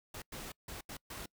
pink noise bursts at uneven times, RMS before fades -45 dBFS, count 5, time 0.14-0.22 / 0.32-0.52 / 0.68-0.81 / 0.89-0.97 / 1.1-1.26 s, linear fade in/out 5 ms, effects noise-tail reverb RT60 0.1 s tail -25 dB re dry

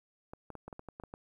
clicks, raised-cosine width 1 ms, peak -30 dBFS, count 10, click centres 0.335 / 0.503 / 0.553 / 0.68 / 0.728 / 0.794 / 0.887 / 0.999 / 1.037 / 1.139 s, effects 11-bit

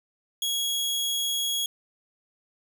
sawtooth tone, 3322 Hz, G#7, in tune, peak -22 dBFS, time 0.42-1.66 s, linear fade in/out 2 ms, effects none

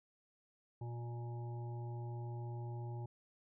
harmonic tone with a mistuned harmonic, 119.1 Hz, A#2, 38 cents sharp, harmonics 1 / 3 / 5 / 7 / 8, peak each -41 / -52 / -60 / -54 / -64 dBFS, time 0.81-3.06 s, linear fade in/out 5 ms, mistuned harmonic 8, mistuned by -46 cents, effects none

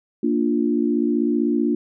sine chord, Bb major, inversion none, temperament equal, 233.1 / 293.7 / 349.2 Hz, Bb3 / D4 / F4, 0 / 0 / 0 cents, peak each -21 / -21 / -23 dBFS, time 0.23-1.75 s, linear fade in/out 5 ms, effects none

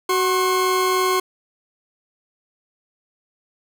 40% pulse tone pair together, 372.7 / 1075 Hz, F#4 / C6, +13 / +47 cents, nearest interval octave + tritone, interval 1834 cents, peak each -19 dBFS, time 0.09-1.2 s, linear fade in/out 5 ms, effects none

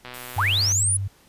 click train, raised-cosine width 0.3 ms, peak -21 dBFS, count 84, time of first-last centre 0.05-0.719 s, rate 124 Hz
violet noise, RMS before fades -37 dBFS, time 0.14-0.83 s, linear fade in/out 0 ms
sine tone, 98 Hz, G2, in tune, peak -24 dBFS, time 0.36-1.08 s, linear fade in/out 10 ms
sine linear sweep, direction up, 718 to 10220 Hz, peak -19 dBFS, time 0.38-0.97 s, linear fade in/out 5 ms
effects pink hiss -56 dBFS RMS until 1.28 s + resampled to 32000 Hz

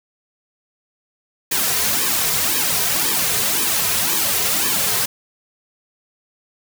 white noise with flanger, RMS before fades -19 dBFS, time 1.51-5.06 s, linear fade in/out 10 ms, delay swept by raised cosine 1.4 to 3.6 ms, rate 1.9 Hz, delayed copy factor -1, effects none

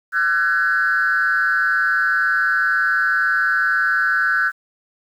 sine tone with frequency modulation, 1515 Hz, F#6, 40 cents sharp, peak -14 dBFS, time 0.12-4.52 s, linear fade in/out 50 ms, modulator 154 Hz, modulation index 1, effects tanh soft clip ceiling -10 dBFS + 8-bit

